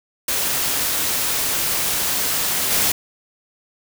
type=noise with level steps; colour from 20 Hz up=white; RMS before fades=-21 / -18 dBFS; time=0.28-2.92 s; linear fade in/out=5 ms; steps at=2.7 s; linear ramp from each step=20 ms; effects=none